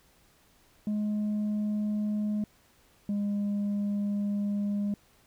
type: tone pair in turn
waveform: sine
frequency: 210 / 203.8 Hz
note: G#3 / G#3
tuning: +19 / -32 cents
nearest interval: minor second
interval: 51 cents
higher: first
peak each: -24 dBFS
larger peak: neither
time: 0.87-2.44 / 3.09-4.94 s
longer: second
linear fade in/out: 2 ms
effects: tanh soft clip ceiling -26 dBFS + pink hiss -63 dBFS RMS until 5.26 s